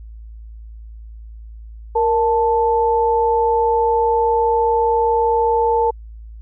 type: tone pair together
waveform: sine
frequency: 466.2 / 880.1 Hz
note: A#4 / A5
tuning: 0 / 0 cents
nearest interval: major seventh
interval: 1100 cents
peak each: -16 dBFS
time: 1.95-5.91 s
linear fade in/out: 10 ms
effects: added 55 Hz sine -33 dBFS peak until 6.41 s